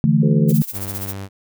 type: chord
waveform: sine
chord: D suspended second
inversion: none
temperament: equal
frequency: 146.83 / 164.81 / 220 Hz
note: D3 / E3 / A3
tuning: 0 / 0 / 0 cents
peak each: -16 / -16 / -16 dBFS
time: 0.04-0.62 s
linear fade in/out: 0 ms
type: harmonic tone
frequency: 73.42 Hz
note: D2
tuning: in tune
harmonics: 2 / 3 / 4 / 5 / 6 / 7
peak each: -34 / -32 / -33 / -27 / -25 / -30 dBFS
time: 0.22-0.53 s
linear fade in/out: 10 ms
type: noise with tremolo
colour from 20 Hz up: violet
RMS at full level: -26 dBFS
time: 0.48-1.14 s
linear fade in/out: 20 ms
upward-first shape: sine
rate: 15 Hz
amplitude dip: 80%
type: tone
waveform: sawtooth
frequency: 98 Hz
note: G2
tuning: in tune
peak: -24 dBFS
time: 0.72-1.29 s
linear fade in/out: 50 ms
effects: none